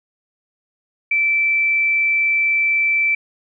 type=tone; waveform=sine; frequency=2328 Hz; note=D7; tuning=16 cents flat; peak=-14 dBFS; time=1.11-3.15 s; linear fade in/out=5 ms; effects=none